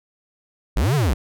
square linear two-way sweep, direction up then down, 36.71 to 154.7 to 47.57 Hz, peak -17 dBFS, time 0.76-1.14 s, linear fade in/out 10 ms, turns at 0.95 s, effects none

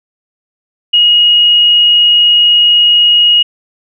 sine tone, 2884 Hz, F#7, 45 cents flat, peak -4 dBFS, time 0.93-3.43 s, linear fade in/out 10 ms, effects none

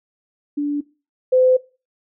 sine tone pair in turn, 290.5 / 511.5 Hz, D4 / C5, -19 / -39 cents, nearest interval minor seventh, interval 980 cents, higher second, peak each -18 / -11 dBFS, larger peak second, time 0.57-0.81 / 1.32-1.57 s, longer second, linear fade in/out 10 ms, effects noise-tail reverb RT60 0.3 s tail -19 dB re dry

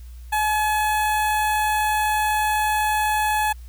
sawtooth tone with notch filter, 852 Hz, G#5, 44 cents sharp, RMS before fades -21 dBFS, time 0.32-3.53 s, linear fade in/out 10 ms, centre 5100 Hz, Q 1.1, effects added 60 Hz sine -36 dBFS peak until 3.68 s + white hiss -56 dBFS RMS until 3.68 s

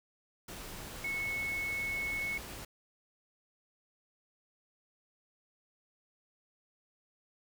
sine tone in noise, 2200 Hz, C#7, 14 cents flat, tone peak -33 dBFS, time 1.04-2.38 s, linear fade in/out 5 ms, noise pink, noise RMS -45 dBFS, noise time 0.48-2.65 s, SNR +9 dB, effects none

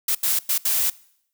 blue noise bursts at uneven times, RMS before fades -21 dBFS, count 4, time 0.08-0.15 / 0.23-0.39 / 0.49-0.58 / 0.65-0.9 s, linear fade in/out 5 ms, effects noise-tail reverb RT60 0.7 s tail -22 dB re dry

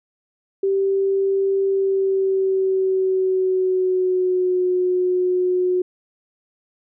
sine tone with pitch glide, 390 to 363.9 Hz, G4 to F#4, -9 to -29 cents, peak -16 dBFS, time 0.63-5.82 s, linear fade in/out 5 ms, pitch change -120 cents, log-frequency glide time 1.65-4.65 s, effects none

